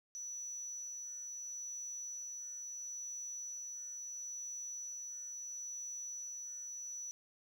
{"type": "tone with tremolo", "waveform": "sine", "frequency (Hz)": 5920, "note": "F#8", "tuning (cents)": 0, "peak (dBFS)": -40, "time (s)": [0.15, 7.11], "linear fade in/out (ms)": 0, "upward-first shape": "sine", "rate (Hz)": 0.74, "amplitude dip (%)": 25, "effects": ["tanh soft clip ceiling -38 dBFS", "11-bit"]}